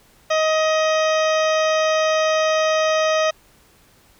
harmonic tone, 629 Hz, D#5, 19 cents sharp, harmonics 1 / 2 / 3 / 4 / 5 / 6 / 8 / 9 / 10, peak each -17 / -23 / -27 / -29 / -31 / -33 / -35 / -36 / -37 dBFS, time 0.3-3.31 s, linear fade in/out 10 ms, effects pink hiss -54 dBFS RMS until 4.19 s

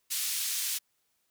white band-pass noise, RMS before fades -32 dBFS, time 0.1-0.79 s, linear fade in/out 20 ms, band 2800 to 13000 Hz, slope 12 dB/octave, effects white hiss -75 dBFS RMS until 1.3 s

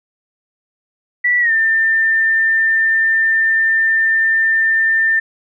sine tone with pitch glide, 1957 to 1794.6 Hz, B6 to A6, -16 to +34 cents, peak -11 dBFS, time 1.24-5.2 s, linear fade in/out 10 ms, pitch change -150 cents, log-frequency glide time 1.4-1.52 s, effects none

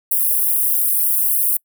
white high-pass noise, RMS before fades -17 dBFS, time 0.11-1.57 s, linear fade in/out 5 ms, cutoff 9700 Hz, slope 48 dB/octave, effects noise-tail reverb RT60 0.1 s tail -26 dB re dry

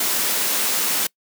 white high-pass noise, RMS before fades -21 dBFS, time 0-1.07 s, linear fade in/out 5 ms, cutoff 160 Hz, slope 48 dB/octave, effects noise-tail reverb RT60 0.1 s tail -25 dB re dry

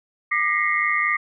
sine tone cluster, 1202 / 1886 / 2048 / 2152 Hz, D6 / A#6 / C7 / C7, +40 / +20 / -38 / +48 cents, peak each -24 dBFS, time 0.31-1.17 s, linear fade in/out 10 ms, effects none

